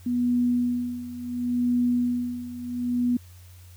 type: tone with tremolo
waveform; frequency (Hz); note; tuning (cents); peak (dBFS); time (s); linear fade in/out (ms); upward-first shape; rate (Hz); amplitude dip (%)
sine; 244.2; B3; -19; -19; 0.06-3.17; 5; sine; 0.71; 80
effects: added 89 Hz sine -45 dBFS peak until 3.76 s + white hiss -56 dBFS RMS until 3.76 s